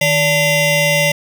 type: ring-modulated tone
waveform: 25% pulse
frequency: 733 Hz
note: F#5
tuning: 16 cents flat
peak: -5 dBFS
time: 0.01-1.12 s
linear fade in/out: 5 ms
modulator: 1310 Hz
effects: none